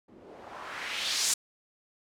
blue noise with low-pass filter sweep, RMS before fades -34 dBFS, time 0.08-1.34 s, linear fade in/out 5 ms, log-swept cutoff 250 to 7800 Hz, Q 1.6, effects none

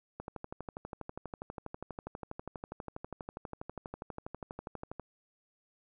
click train, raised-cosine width 1 ms, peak -26 dBFS, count 60, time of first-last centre 0.2-4.997 s, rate 12.3 Hz, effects none

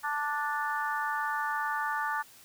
harmonic tone, 293.7 Hz, D4, in tune, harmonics 3 / 4 / 5 / 6, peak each -33 / -34 / -35 / -36 dBFS, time 0.03-2.23 s, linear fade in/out 20 ms, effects white hiss -55 dBFS RMS until 2.44 s

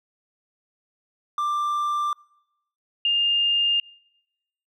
triangle / sine tone pair in turn, 1183 / 2814 Hz, D6 / F7, +12 / +12 cents, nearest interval octave + minor third, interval 1500 cents, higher second, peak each -20 / -18 dBFS, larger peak second, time 1.38-2.13 / 3.05-3.8 s, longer neither, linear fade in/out 2 ms, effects noise-tail reverb RT60 0.9 s tail -26 dB re dry

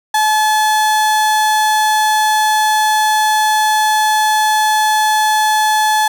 35% pulse tone, 860 Hz, A5, 40 cents flat, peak -9 dBFS, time 0.14-6.08 s, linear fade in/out 5 ms, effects none

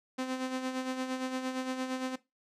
sawtooth tone with tremolo, 258.4 Hz, C4, 21 cents flat, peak -27 dBFS, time 0.18-2.16 s, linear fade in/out 10 ms, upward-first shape sine, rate 8.7 Hz, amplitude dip 55%, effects noise-tail reverb RT60 0.2 s tail -17 dB re dry + low-pass 8000 Hz 12 dB/octave

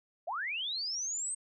sine linear sweep, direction up, 589 to 8420 Hz, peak -33 dBFS, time 0.27-1.35 s, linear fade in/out 10 ms, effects none

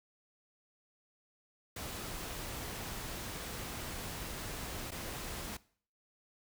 pink noise with dropouts, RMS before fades -42 dBFS, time 1.76-5.57 s, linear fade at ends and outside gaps 5 ms, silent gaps 4.908-4.917 s, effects noise-tail reverb RT60 0.5 s tail -20 dB re dry

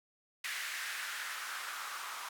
blue noise with band-pass filter sweep, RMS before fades -41 dBFS, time 0.44-2.29 s, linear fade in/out 5 ms, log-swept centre 1900 to 1100 Hz, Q 2.6, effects none

